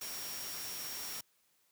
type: tone in noise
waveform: sine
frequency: 5588 Hz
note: F8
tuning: in tune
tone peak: -45 dBFS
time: 0.01-1.21 s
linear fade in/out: 5 ms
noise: white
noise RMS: -43 dBFS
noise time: 0.01-1.21 s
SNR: -5 dB
effects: white hiss -73 dBFS RMS until 1.71 s + high-pass 80 Hz 12 dB/octave